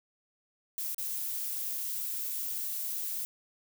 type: noise with dropouts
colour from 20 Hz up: violet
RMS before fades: -35 dBFS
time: 0.78-3.25 s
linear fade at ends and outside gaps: 0 ms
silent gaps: 0.946-0.982 s
effects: none